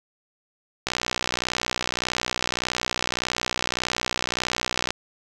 click train, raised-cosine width 0.2 ms, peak -6 dBFS, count 250, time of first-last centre 0.87-4.906 s, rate 61.7 Hz, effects none

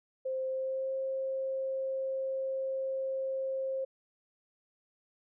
sine tone with pitch glide, 523.3 to 531.8 Hz, C5 to C5, 0 to +28 cents, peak -31 dBFS, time 0.25-3.85 s, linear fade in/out 10 ms, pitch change +28 cents, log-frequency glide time 0.47-0.94 s, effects none

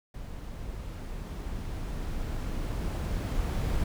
brown noise with level ramp, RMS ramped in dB -40 to -28 dBFS, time 0.14-3.84 s, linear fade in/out 5 ms, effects none

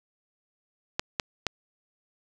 clicks, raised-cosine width 0.2 ms, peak -8 dBFS, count 3, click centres 0.995 / 1.198 / 1.467 s, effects none

